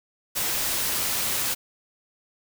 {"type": "noise", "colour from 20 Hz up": "white", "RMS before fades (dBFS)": -26, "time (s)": [0.35, 1.55], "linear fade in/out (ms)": 20, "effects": []}